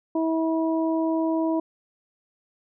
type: harmonic tone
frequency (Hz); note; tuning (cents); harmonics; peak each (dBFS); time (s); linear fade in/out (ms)
323.6; E4; -32; 1 / 2 / 3; -22 / -28 / -32; 0.15-1.6; 5
effects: none